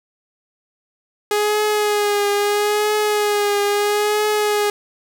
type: tone with vibrato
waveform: sawtooth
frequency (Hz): 415.3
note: G#4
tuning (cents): 0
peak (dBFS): -12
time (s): 1.31-4.7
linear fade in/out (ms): 2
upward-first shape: triangle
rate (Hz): 0.76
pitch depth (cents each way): 38
effects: none